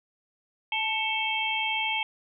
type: tone cluster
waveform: sine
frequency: 875 / 2217 / 2651 / 3186 Hz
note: A5 / C#7 / E7 / G7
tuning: -10 / 0 / +9 / +27 cents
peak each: -31 dBFS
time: 0.72-2.03 s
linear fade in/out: 2 ms
effects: none